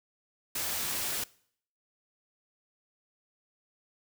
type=noise; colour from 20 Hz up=white; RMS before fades=-33 dBFS; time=0.55-1.24 s; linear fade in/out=5 ms; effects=noise-tail reverb RT60 0.6 s tail -22 dB re dry